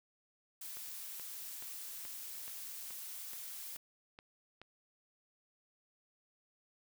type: noise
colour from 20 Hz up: blue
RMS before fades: -46 dBFS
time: 0.61-3.77 s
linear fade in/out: 5 ms
type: click train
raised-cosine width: 0.3 ms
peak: -35 dBFS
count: 10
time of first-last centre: 0.77-4.616 s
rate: 2.34 Hz
effects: none